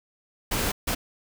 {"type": "noise bursts at uneven times", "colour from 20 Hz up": "pink", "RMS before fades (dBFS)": -26, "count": 2, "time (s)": [[0.51, 0.72], [0.87, 0.95]], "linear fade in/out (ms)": 10, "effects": []}